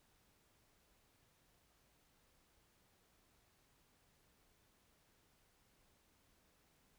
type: silence
effects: pink hiss -74 dBFS RMS until 6.98 s